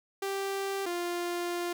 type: tone pair in turn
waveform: sawtooth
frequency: 392 / 349.2 Hz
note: G4 / F4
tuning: 0 / 0 cents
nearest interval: major second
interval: 200 cents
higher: first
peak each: -27 / -27 dBFS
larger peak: neither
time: 0.22-0.86 / 0.86-1.73 s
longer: second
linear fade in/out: 5 ms
effects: none